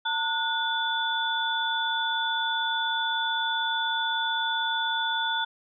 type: tone cluster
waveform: sine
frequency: 904 / 1457 / 3475 Hz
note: A5 / F#6 / A7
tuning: +47 / -27 / -22 cents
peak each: -29 dBFS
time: 0.05-5.45 s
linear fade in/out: 10 ms
effects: none